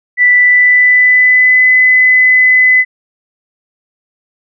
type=tone with pitch glide; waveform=sine; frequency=1975.5 to 2014 Hz; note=B6 to B6; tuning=0 to +33 cents; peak=-4 dBFS; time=0.17-2.85 s; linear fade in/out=50 ms; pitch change=+33 cents; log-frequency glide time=0.31-1.68 s; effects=none